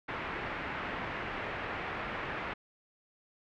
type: low-pass noise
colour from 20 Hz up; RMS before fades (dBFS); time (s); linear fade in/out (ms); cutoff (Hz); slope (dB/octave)
white; -38; 0.08-2.54; 10; 2200; 24
effects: none